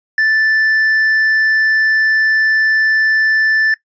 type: tone with tanh clipping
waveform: sine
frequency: 1760 Hz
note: A6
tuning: in tune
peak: -11 dBFS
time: 0.18-3.74 s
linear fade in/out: 2 ms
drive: 3 dB
effects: noise-tail reverb RT60 0.1 s tail -19 dB re dry + resampled to 16000 Hz